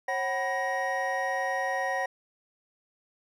triangle tone cluster, 541 / 753 / 983 / 1880 Hz, C#5 / F#5 / B5 / A#6, -42 / +30 / -8 / +14 cents, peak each -31 / -29 / -35 / -30 dBFS, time 0.08-2.06 s, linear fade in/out 5 ms, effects none

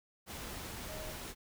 sine tone in noise, 622.3 Hz, D#5, in tune, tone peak -47 dBFS, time 0.86-1.15 s, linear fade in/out 50 ms, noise pink, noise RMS -44 dBFS, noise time 0.26-1.35 s, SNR -6 dB, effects none

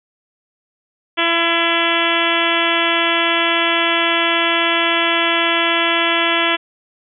harmonic tone with a mistuned harmonic, 336.3 Hz, E4, 35 cents sharp, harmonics 1 / 2 / 3 / 4 / 5 / 6 / 7 / 8 / 9 / 10, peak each -23 / -23 / -23 / -23 / -23 / -23 / -23 / -23 / -23 / -23 dBFS, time 1.17-6.57 s, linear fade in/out 20 ms, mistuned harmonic 7, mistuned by -21 cents, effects none

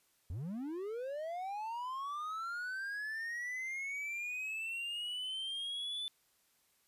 triangle linear sweep, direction up, 73.42 to 3520 Hz, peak -36 dBFS, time 0.3-6.08 s, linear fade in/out 0 ms, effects white hiss -73 dBFS RMS until 6.87 s + resampled to 32000 Hz

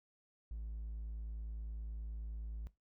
triangle tone, 54.8 Hz, A1, 6 cents flat, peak -38 dBFS, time 0.51-2.67 s, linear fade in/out 0 ms, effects noise-tail reverb RT60 0.2 s tail -18 dB re dry + tanh soft clip ceiling -35 dBFS

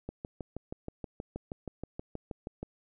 click train, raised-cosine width 2 ms, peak -24 dBFS, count 17, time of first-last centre 0.09-2.63 s, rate 6.3 Hz, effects none

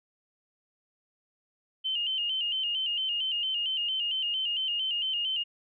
sine tone with vibrato, 2960 Hz, F#7, in tune, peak -27 dBFS, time 1.84-5.44 s, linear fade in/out 20 ms, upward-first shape square, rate 4.4 Hz, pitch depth 68 cents each way, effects none

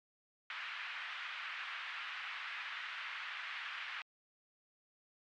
pink band-pass noise, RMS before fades -44 dBFS, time 0.5-4.02 s, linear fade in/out 2 ms, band 1300 to 3000 Hz, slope 24 dB/octave, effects MP3 64 kbps

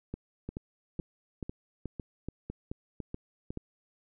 two click trains, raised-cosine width 3 ms, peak -24 / -23 dBFS, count 7 / 9, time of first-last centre 0.49-3.505 / 0.14-3.573 s, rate 1.99 / 2.33 Hz, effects none

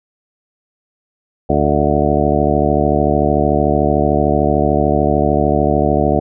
harmonic tone, 73.42 Hz, D2, in tune, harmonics 1 / 2 / 3 / 4 / 5 / 6 / 8 / 9 / 10, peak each -20 / -20 / -20 / -20 / -20 / -20 / -20 / -20 / -20 dBFS, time 1.49-6.2 s, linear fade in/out 10 ms, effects none

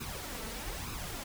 pink noise with flanger, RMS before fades -40 dBFS, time 0-1.24 s, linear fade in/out 10 ms, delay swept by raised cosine 0.76 to 4.56 ms, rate 1.1 Hz, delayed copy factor +0.65, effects none

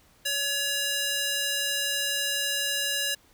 square tone with high-pass filter, 564 Hz, C#5, 30 cents sharp, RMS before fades -28 dBFS, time 0.25-3.15 s, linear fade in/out 10 ms, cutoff 2200 Hz, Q 0.75, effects pink hiss -60 dBFS RMS until 3.33 s

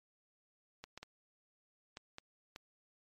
clicks, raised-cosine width 0.2 ms, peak -29 dBFS, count 6, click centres 0.84 / 0.976 / 1.03 / 1.971 / 2.184 / 2.561 s, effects MP3 64 kbps

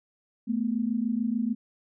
sine tone pair together, 219 / 245.8 Hz, A3 / B3, -8 / -8 cents, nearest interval major second, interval 200 cents, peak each -27 / -28 dBFS, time 0.47-1.55 s, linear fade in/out 20 ms, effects none

